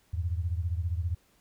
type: beating tone pair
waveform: sine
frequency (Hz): 82.41 / 97.41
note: E2 / G2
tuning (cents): 0 / -10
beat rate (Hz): 15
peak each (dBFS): -29 / -33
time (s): 0.13-1.15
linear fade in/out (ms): 10
effects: pink hiss -66 dBFS RMS until 1.4 s